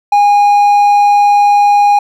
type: tone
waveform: triangle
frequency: 819 Hz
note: G#5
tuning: 24 cents flat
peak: -3 dBFS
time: 0.12-1.99 s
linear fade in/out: 5 ms
effects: none